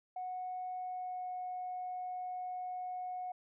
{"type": "tone with pitch glide", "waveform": "sine", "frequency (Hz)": [735, 730.8], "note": ["F#5", "F#5"], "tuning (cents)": [-12, -22], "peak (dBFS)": -37, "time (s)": [0.16, 3.32], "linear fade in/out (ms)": 5, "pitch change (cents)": -10, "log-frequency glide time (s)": [0.76, 1.29], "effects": ["tanh soft clip ceiling -33 dBFS"]}